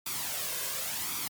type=noise with flanger; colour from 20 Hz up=white; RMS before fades=-34 dBFS; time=0.06-1.28 s; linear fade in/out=5 ms; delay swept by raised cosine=0.85 to 1.95 ms; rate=0.92 Hz; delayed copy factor=+0.6; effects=high-pass 100 Hz 12 dB/octave + MP3 96 kbps